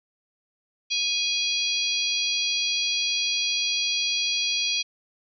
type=harmonic tone with a mistuned harmonic; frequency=826 Hz; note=G#5; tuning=10 cents flat; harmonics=3 / 4 / 5 / 6 / 7; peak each=-29 / -27 / -31 / -29 / -32 dBFS; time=0.9-4.83 s; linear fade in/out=20 ms; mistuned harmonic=6; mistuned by=-84 cents; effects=none